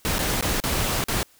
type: noise with dropouts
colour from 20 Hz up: pink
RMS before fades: -24 dBFS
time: 0.05-1.23 s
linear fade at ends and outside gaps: 0 ms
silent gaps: 0.183-0.19 / 0.41-0.425 / 0.601-0.638 / 1.04-1.084 s
effects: white hiss -57 dBFS RMS until 1.39 s